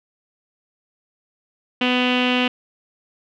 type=tone with low-pass filter; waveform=sawtooth; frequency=249.7 Hz; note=B3; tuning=19 cents sharp; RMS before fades=-19 dBFS; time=1.81-2.48 s; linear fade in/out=5 ms; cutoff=2900 Hz; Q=6.6; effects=none